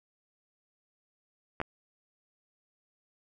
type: clicks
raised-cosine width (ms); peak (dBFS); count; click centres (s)
0.5; -17; 2; 1.602 / 1.615
effects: none